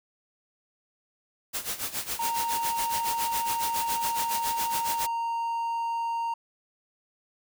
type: noise with tremolo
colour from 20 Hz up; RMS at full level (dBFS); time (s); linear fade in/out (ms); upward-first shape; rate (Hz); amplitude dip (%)
white; -30; 1.53-5.07; 20; sine; 7.2; 80
type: tone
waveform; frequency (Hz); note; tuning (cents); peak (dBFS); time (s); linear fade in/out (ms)
triangle; 926; A#5; -12; -25; 2.19-6.34; 5
effects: none